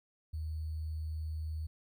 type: tone with sample-and-hold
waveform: sine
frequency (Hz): 78.5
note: D#2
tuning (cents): +16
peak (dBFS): -35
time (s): 0.33-1.67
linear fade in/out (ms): 10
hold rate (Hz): 4410
effects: none